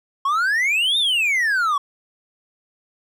triangle exponential two-way sweep, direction up then down, 1068 to 3719 to 1104 Hz, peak -15 dBFS, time 0.25-1.78 s, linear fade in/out 5 ms, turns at 0.98 s, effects none

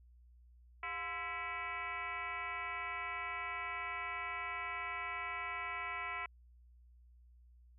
sine tone with frequency modulation, 1653 Hz, G#6, 9 cents flat, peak -38 dBFS, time 0.83-6.26 s, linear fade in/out 2 ms, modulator 313 Hz, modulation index 2.7, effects added 60 Hz sine -59 dBFS peak until 7.78 s

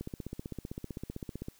click train, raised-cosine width 3 ms, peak -25 dBFS, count 24, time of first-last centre 0.01-1.484 s, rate 15.6 Hz, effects white hiss -63 dBFS RMS until 1.59 s

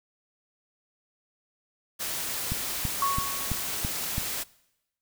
white noise, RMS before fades -32 dBFS, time 1.99-4.44 s, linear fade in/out 20 ms
click train, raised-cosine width 5 ms, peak -17 dBFS, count 6, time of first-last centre 2.52-4.181 s, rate 3.01 Hz
sine tone with exponential decay, 1108.7 Hz, C#6, in tune, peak -21 dBFS, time 3.02-3.81 s, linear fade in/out 2 ms, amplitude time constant 170 ms
effects noise-tail reverb RT60 0.9 s tail -22 dB re dry

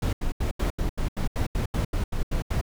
brown noise bursts, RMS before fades -25 dBFS, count 14, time 0.02-2.613 s, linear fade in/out 5 ms, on 110 ms, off 81 ms, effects none

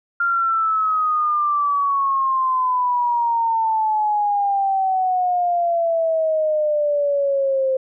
sine exponential sweep, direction down, 1396.9 to 523 Hz, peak -16 dBFS, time 0.2-7.77 s, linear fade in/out 5 ms, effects none

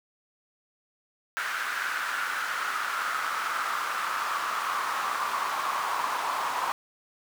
brown noise with high-pass filter sweep, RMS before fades -30 dBFS, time 1.37-6.72 s, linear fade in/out 0 ms, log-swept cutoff 1500 to 1000 Hz, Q 4.5, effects none

